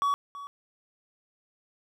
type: tone with echo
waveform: triangle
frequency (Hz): 1130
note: C#6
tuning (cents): +33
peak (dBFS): -21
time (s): 0.02-0.14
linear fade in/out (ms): 0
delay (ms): 330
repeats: 1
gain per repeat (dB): -15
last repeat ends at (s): 0.47
effects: none